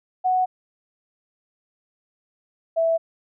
sine tone pair in turn, 740 / 658.1 Hz, F#5 / E5, 0 / -3 cents, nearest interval major second, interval 203 cents, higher first, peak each -17 dBFS, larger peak neither, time 0.24-0.46 / 2.76-2.98 s, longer neither, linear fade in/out 20 ms, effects none

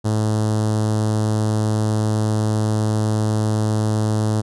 sawtooth tone with notch filter, 107.8 Hz, A2, 35 cents flat, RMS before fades -19 dBFS, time 0.04-4.42 s, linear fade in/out 20 ms, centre 2300 Hz, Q 0.55, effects resampled to 24000 Hz

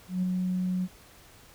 sine tone with ADSR envelope, 183.2 Hz, F#3, 17 cents flat, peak -22 dBFS, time 0.08-0.88 s, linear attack 150 ms, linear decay 4 ms, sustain -3 dB, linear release 45 ms, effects tanh soft clip ceiling -20 dBFS + pink hiss -54 dBFS RMS until 1.54 s

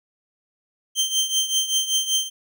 25% pulse tone with tremolo, 3136 Hz, G7, in tune, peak -13 dBFS, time 0.95-2.3 s, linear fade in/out 50 ms, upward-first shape triangle, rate 5.2 Hz, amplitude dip 80%, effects none

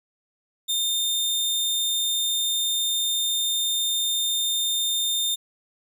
sawtooth tone, 3627 Hz, A#7, 48 cents flat, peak -19 dBFS, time 0.68-5.36 s, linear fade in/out 20 ms, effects none

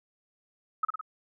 sine tone with echo, 1278 Hz, D#6, 46 cents sharp, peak -22 dBFS, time 0.83-0.85 s, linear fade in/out 5 ms, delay 54 ms, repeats 3, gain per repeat -4 dB, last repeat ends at 1.012 s, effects none

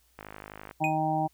click train, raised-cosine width 0.5 ms, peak -26 dBFS, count 28, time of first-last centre 0.19-0.711 s, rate 51.8 Hz
harmonic tone, 156.6 Hz, D#3, 11 cents sharp, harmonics 1 / 2 / 4 / 5 / 6, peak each -32 / -32 / -34 / -27 / -37 dBFS, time 0.8-1.28 s, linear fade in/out 20 ms
triangle tone with exponential decay, 2489 Hz, D#7, in tune, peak -22 dBFS, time 0.84-0.98 s, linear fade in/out 1 ms, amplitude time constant 30 ms
effects added 60 Hz sine -67 dBFS peak until 1.33 s + white hiss -67 dBFS RMS until 1.33 s

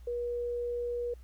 sine tone, 481.1 Hz, B4, 45 cents flat, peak -31 dBFS, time 0.07-1.14 s, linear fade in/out 5 ms, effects added 60 Hz sine -47 dBFS peak until 1.23 s + pink hiss -67 dBFS RMS until 1.23 s

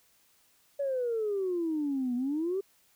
sine exponential two-way sweep, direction down then up, 572 to 240 to 401.3 Hz, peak -27 dBFS, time 0.79-2.61 s, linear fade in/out 10 ms, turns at 2.15 s, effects tanh soft clip ceiling -23 dBFS + white hiss -66 dBFS RMS until 2.95 s

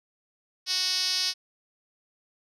5% pulse tone with band-pass filter, 370 Hz, F#4, in tune, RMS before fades -27 dBFS, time 0.66-1.34 s, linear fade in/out 50 ms, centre 5300 Hz, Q 3.7, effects none

